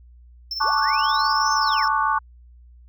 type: tone with tremolo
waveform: triangle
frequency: 5340 Hz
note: E8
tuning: 22 cents sharp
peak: -23 dBFS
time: 0.51-1.88 s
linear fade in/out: 2 ms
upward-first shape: sine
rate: 19 Hz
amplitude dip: 60%
type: chord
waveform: sine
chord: D major seventh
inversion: second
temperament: equal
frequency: 880 / 1108.7 / 1174.7 / 1480 Hz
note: A5 / C#6 / D6 / F#6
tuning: 0 / 0 / 0 / 0 cents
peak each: -23 / -22 / -24 / -26 dBFS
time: 0.6-2.19 s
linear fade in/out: 10 ms
type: linear two-way sweep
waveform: sine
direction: up then down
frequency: 262.3 to 6330 to 578 Hz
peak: -30 dBFS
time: 0.63-1.91 s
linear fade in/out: 50 ms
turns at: 1.53 s
effects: added 60 Hz sine -45 dBFS peak until 2.88 s